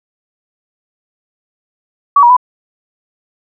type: tone with pitch steps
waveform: sine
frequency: 1136 / 956 / 997 Hz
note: C#6 / A#5 / B5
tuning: +42 / +43 / +16 cents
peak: -3 dBFS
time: 2.16-2.367 s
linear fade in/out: 5 ms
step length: 69 ms
effects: none